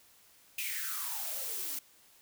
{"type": "noise with high-pass filter sweep", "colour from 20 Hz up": "blue", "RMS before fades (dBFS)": -37, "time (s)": [0.58, 1.79], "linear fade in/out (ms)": 5, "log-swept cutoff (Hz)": [2600, 250], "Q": 8.2, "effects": ["white hiss -62 dBFS RMS until 2.21 s"]}